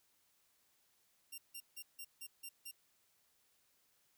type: tone bursts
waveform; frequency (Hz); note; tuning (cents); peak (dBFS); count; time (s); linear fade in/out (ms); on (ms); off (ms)
5% pulse; 2769; F7; -15; -37; 7; 1.32-2.714; 10; 62; 160
effects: white hiss -75 dBFS RMS until 4.17 s